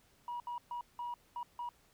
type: tone bursts at uneven times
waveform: sine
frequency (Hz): 962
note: B5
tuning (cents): -46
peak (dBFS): -36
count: 6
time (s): 0.28-0.4 / 0.47-0.58 / 0.71-0.81 / 0.99-1.14 / 1.36-1.43 / 1.59-1.69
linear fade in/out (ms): 2
effects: tanh soft clip ceiling -35 dBFS + pink hiss -68 dBFS RMS until 1.93 s